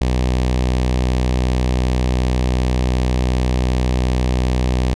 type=tone with notch filter; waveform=sawtooth; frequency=62.7 Hz; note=B1; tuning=27 cents sharp; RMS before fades=-17 dBFS; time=0.01-4.94 s; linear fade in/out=0 ms; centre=1400 Hz; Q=1.8; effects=low-pass 7000 Hz 12 dB/octave